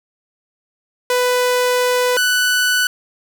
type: tone pair in turn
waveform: sawtooth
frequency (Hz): 496.8 / 1488.7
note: B4 / F#6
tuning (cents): +10 / +10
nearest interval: octave + perfect fifth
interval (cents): 1900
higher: second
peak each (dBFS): -10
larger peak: neither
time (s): 1.1-2.17 / 2.17-2.87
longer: first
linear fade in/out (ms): 2
effects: none